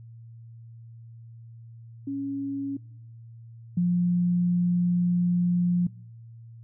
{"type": "tone pair in turn", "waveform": "sine", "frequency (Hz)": [277.2, 176.36], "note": ["C#4", "F3"], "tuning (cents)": [0, 17], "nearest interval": "minor sixth", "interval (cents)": 783, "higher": "first", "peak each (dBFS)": [-28, -20], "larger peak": "second", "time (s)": [[2.07, 2.77], [3.77, 5.87]], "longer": "second", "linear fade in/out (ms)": 5, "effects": ["noise-tail reverb RT60 0.7 s tail -23 dB re dry", "added 115 Hz sine -43 dBFS peak until 6.63 s"]}